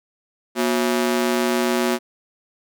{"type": "ring-modulated tone", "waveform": "sawtooth", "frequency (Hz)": 302.3, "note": "D#4", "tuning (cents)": -50, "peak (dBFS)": -11, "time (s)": [0.55, 1.99], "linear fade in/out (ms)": 50, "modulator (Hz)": 63.6, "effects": []}